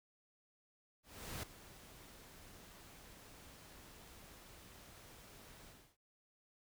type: noise with ADSR envelope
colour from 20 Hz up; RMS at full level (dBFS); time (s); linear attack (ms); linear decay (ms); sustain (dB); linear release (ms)
pink; -44; 1.03-5.97; 400; 5; -14; 300
effects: none